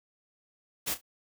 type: noise with echo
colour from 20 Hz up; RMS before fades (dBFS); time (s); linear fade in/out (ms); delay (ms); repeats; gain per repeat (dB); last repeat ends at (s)
white; -31; 0.86-0.95; 20; 32; 2; -13; 1.014
effects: none